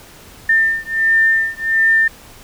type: beating tone pair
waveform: sine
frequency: 1798 / 1799.4 Hz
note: A6 / A6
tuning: +37 / +38 cents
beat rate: 1.4 Hz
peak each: -15 dBFS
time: 0.49-2.08 s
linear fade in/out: 5 ms
effects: pink hiss -41 dBFS RMS until 2.43 s